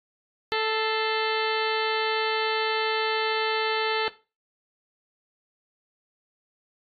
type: harmonic tone with a mistuned harmonic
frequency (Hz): 440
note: A4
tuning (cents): 0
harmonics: 1 / 2 / 3 / 4 / 5 / 6 / 7 / 8 / 9 / 10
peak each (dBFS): -27 / -30 / -32 / -33 / -34 / -35 / -35 / -36 / -37 / -37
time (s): 0.52-4.08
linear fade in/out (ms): 0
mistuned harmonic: 5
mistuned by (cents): -82
effects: noise-tail reverb RT60 0.3 s tail -17 dB re dry + AAC 32 kbps